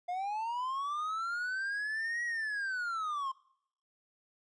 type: linear two-way sweep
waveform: triangle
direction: up then down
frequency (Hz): 698.5 to 1920 to 1041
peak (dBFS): -31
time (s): 0.08-3.32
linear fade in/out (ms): 10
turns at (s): 2.24
effects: noise-tail reverb RT60 0.7 s tail -22 dB re dry + resampled to 22050 Hz